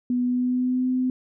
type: tone with pitch glide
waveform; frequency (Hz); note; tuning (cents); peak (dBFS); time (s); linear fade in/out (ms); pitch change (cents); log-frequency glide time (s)
sine; 246.9 to 255; B3 to C4; 0 to -44; -20; 0.1-1.1; 2; +56; 0.23-0.88
effects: none